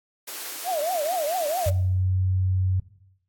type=high-pass noise; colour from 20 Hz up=white; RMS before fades=-35 dBFS; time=0.27-1.7 s; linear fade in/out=10 ms; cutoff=270 Hz; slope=48 dB/octave
type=tone with vibrato; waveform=sine; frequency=659.3 Hz; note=E5; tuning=in tune; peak=-23 dBFS; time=0.64-1.73 s; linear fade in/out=50 ms; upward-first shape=triangle; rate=4.5 Hz; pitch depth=270 cents each way
type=tone with pitch glide; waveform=sine; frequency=92.5 to 93.36 Hz; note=F#2 to F#2; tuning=0 to +16 cents; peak=-20 dBFS; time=1.66-2.8 s; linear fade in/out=5 ms; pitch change=+16 cents; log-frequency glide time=1.79-2.23 s
effects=noise-tail reverb RT60 0.8 s tail -17 dB re dry + AAC 64 kbps